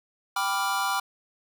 square chord, G dominant seventh, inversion none, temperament equal, 784 / 987.8 / 1174.7 / 1396.9 Hz, G5 / B5 / D6 / F6, 0 / 0 / 0 / 0 cents, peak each -31 dBFS, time 0.36-1 s, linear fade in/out 5 ms, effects none

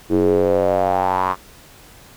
square tone with band-pass filter sweep, 46.25 Hz, F#1, in tune, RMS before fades -17 dBFS, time 0.09-1.36 s, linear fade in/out 50 ms, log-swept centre 340 to 1100 Hz, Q 5.4, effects pink hiss -45 dBFS RMS until 2.16 s

